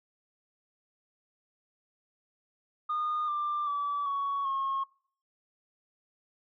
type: tone with pitch steps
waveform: sine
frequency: 1223 / 1186.8 / 1151.7 / 1117.6 / 1084.5 Hz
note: D#6 / D6 / D6 / C#6 / C#6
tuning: -30 / +18 / -34 / +14 / -38 cents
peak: -27 dBFS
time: 2.89-4.84 s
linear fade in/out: 10 ms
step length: 390 ms
effects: noise-tail reverb RT60 0.5 s tail -21 dB re dry + tanh soft clip ceiling -25 dBFS